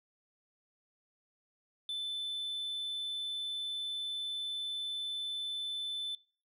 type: tone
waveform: sine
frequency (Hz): 3520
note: A7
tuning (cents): 0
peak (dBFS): -32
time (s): 1.89-6.15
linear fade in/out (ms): 2
effects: noise-tail reverb RT60 0.4 s tail -25 dB re dry + tanh soft clip ceiling -34 dBFS